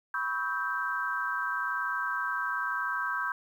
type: chord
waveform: sine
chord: C# half-diminished seventh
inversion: third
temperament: equal with one note detuned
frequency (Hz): 987.8 / 1108.7 / 1289.9 / 1568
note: B5 / C#6 / E6 / G6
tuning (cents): 0 / 0 / -38 / 0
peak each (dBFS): -37 / -36 / -36 / -31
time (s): 0.14-3.32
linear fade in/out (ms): 2
effects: 10-bit